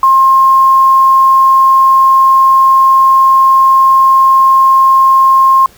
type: tone with quantisation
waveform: sine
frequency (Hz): 1065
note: C6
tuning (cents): +30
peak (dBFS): -3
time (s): 0.03-5.66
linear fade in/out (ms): 2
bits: 5
effects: pink hiss -42 dBFS RMS until 5.77 s